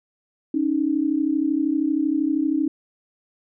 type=tone pair together; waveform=sine; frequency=278.3 / 311.1 Hz; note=C#4 / D#4; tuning=+7 / 0 cents; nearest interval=major second; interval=193 cents; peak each=-22 / -21 dBFS; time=0.54-2.68 s; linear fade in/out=5 ms; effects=none